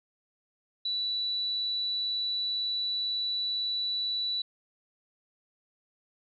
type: tone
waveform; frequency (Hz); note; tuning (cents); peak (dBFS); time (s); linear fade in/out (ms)
sine; 3951; B7; 0; -28; 0.85-4.42; 5
effects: none